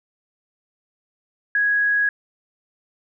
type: tone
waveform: sine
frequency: 1661.2 Hz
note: G#6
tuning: in tune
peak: -16 dBFS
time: 1.55-2.09 s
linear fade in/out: 2 ms
effects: none